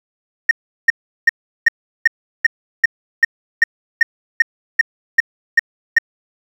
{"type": "tone bursts", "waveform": "sine", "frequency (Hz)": 1847, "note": "A#6", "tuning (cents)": -16, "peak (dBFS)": -3, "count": 15, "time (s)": [0.49, 5.985], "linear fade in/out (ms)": 5, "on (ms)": 21, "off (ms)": 370, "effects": ["tanh soft clip ceiling -4 dBFS", "7-bit"]}